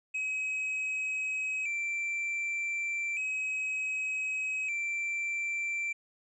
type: tone with vibrato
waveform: triangle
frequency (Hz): 2444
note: D#7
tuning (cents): -32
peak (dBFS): -29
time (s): 0.14-5.93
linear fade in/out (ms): 10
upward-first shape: square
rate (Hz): 0.33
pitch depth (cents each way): 70
effects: resampled to 22050 Hz